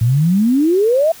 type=exponential sweep; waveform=sine; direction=up; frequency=110 to 675 Hz; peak=-10 dBFS; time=0.01-1.12 s; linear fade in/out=5 ms; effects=white hiss -39 dBFS RMS until 1.2 s